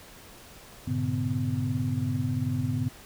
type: tone cluster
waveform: sine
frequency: 101.6 / 119.6 / 142.1 / 252.1 Hz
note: G#2 / A#2 / C#3 / B3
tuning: -38 / +45 / +43 / +36 cents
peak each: -31 dBFS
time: 0.87-2.89 s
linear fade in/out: 10 ms
effects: pink hiss -49 dBFS RMS until 3.05 s